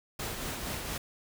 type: noise with tremolo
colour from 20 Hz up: pink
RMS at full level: -35 dBFS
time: 0.19-0.98 s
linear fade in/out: 5 ms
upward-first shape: triangle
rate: 4.3 Hz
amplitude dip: 40%
effects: none